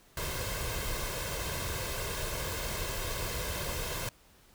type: noise with comb filter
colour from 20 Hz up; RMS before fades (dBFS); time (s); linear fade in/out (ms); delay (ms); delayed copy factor
pink; -35; 0.17-4.09; 2; 1.9; +0.6
effects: pink hiss -61 dBFS RMS until 4.54 s